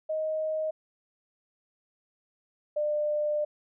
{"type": "tone pair in turn", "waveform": "sine", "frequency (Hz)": [626, 598.2], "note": ["D#5", "D5"], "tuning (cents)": [10, 32], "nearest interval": "minor second", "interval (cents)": 78, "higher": "first", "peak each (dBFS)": [-27, -25], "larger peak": "second", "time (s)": [[0.09, 0.71], [2.76, 3.45]], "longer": "second", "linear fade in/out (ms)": 10, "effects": []}